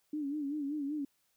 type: tone with vibrato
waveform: sine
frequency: 290.4 Hz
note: D4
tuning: 19 cents flat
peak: -33 dBFS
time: 0.13-1.05 s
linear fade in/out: 5 ms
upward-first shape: sine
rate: 5.2 Hz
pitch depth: 93 cents each way
effects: white hiss -75 dBFS RMS until 1.36 s